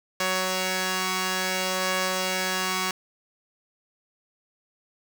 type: tone pair together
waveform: 5% pulse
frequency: 186.2 / 558 Hz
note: F#3 / C#5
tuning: +11 / +11 cents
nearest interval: octave + perfect fifth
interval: 1900 cents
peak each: -16 dBFS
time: 0.2-2.91 s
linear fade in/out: 2 ms
effects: none